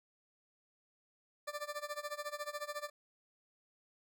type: tone with tremolo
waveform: 20% pulse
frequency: 590 Hz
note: D5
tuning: 8 cents sharp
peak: -32 dBFS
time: 1.47-2.9 s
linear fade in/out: 10 ms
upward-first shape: sine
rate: 14 Hz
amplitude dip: 90%
effects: none